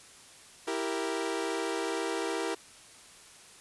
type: chord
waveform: sawtooth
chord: E diminished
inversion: none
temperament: equal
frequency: 329.6 / 392 / 466.2 Hz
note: E4 / G4 / Bb4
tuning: 0 / 0 / 0 cents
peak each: -31 dBFS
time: 0.67-2.55 s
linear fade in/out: 10 ms
effects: white hiss -53 dBFS RMS until 3.6 s + resampled to 24000 Hz